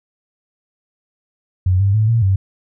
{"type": "tone with pitch steps", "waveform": "sine", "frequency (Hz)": [92, 98.9, 108.4, 115.3, 96.3], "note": ["F#2", "G2", "A2", "A#2", "G2"], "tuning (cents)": [-9, 16, -25, -19, -30], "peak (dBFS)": -11, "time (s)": [1.66, 2.36], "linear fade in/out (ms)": 5, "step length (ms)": 140, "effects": []}